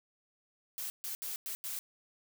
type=noise bursts at uneven times; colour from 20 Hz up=blue; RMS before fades=-39 dBFS; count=5; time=0.78-0.9 / 1.04-1.15 / 1.22-1.36 / 1.46-1.55 / 1.64-1.79 s; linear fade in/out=0 ms; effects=none